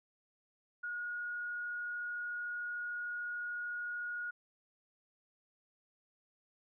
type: tone with frequency modulation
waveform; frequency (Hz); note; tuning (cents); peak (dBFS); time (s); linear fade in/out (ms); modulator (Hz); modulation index
sine; 1442; F#6; -45; -37; 0.83-4.31; 10; 33.5; 0.4
effects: none